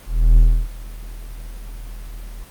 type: tone with ADSR envelope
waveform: triangle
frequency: 40.02 Hz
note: D#1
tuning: 50 cents sharp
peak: -4 dBFS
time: 0.06-2.44 s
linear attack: 310 ms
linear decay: 310 ms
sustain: -23 dB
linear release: 4 ms
effects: pink hiss -44 dBFS RMS until 2.5 s + Opus 32 kbps